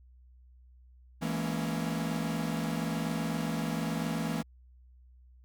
45% pulse chord, A# half-diminished seventh, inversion second, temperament equal with one note detuned, 164.81 / 212.1 / 233.1 / 277.2 Hz, E3 / G#3 / A#3 / C#4, 0 / +37 / 0 / 0 cents, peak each -34 / -37 / -36 / -39 dBFS, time 1.21-4.43 s, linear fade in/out 20 ms, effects added 62 Hz sine -54 dBFS peak until 5.44 s

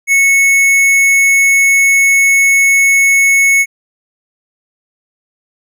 sine tone with hard clipping, 2203 Hz, C#7, 11 cents flat, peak -8 dBFS, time 0.07-3.66 s, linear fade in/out 50 ms, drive 12 dB, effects none

